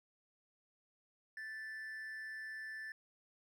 triangle tone with amplitude modulation, 1760 Hz, A6, in tune, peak -40 dBFS, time 1.37-2.92 s, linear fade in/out 2 ms, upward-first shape sine, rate 216 Hz, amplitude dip 40%, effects none

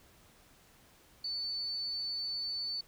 sine tone, 4496 Hz, C#8, 24 cents sharp, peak -34 dBFS, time 1.24-2.81 s, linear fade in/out 5 ms, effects pink hiss -62 dBFS RMS until 2.87 s

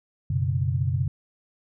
sine chord, F# suspended fourth, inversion none, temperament just, 92.5 / 123.33 / 138.75 Hz, F#2 / B2 / C#3, 0 / -2 / +2 cents, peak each -26 dBFS, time 0.3-1.08 s, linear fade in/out 5 ms, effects none

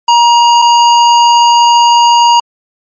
square tone pair in turn, 947 / 947 Hz, A#5 / A#5, +27 / +27 cents, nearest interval unison, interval 0 cents, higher neither, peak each -4 dBFS, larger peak neither, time 0.08-0.62 / 0.62-2.4 s, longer second, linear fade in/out 5 ms, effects MP3 32 kbps

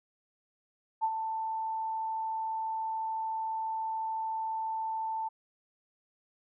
sine tone with ADSR envelope, 887 Hz, A5, 14 cents sharp, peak -24 dBFS, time 1.01-5.29 s, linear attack 29 ms, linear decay 57 ms, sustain -7 dB, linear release 15 ms, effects none

